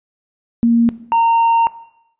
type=tone pair in turn; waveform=sine / triangle; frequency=233.1 / 920.9 Hz; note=A#3 / A#5; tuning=0 / -21 cents; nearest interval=2 octaves; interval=2379 cents; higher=second; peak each=-9 dBFS; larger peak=neither; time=0.63-0.89 / 1.12-1.67 s; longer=second; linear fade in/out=0 ms; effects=noise-tail reverb RT60 0.8 s tail -17 dB re dry + resampled to 8000 Hz